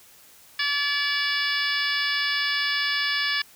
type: harmonic tone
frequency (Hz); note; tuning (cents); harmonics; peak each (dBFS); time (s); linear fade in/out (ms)
575; D5; -37; 2 / 3 / 4 / 5 / 6 / 7 / 8 / 9; -35 / -26 / -30 / -32 / -31 / -37 / -32 / -32; 0.59-3.42; 5
effects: white hiss -52 dBFS RMS until 3.55 s